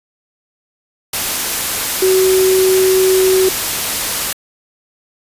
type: tone in noise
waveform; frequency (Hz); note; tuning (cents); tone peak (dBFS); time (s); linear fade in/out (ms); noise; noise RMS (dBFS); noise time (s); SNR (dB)
sine; 376.1; F#4; +28; -9; 2.02-3.49; 5; white; -18; 1.13-4.33; +6
effects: resampled to 32000 Hz